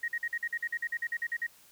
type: tone bursts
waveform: sine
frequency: 1878 Hz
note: A#6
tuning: 12 cents sharp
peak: -29 dBFS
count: 15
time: 0.03-1.467 s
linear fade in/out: 5 ms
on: 51 ms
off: 48 ms
effects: white hiss -59 dBFS RMS until 1.71 s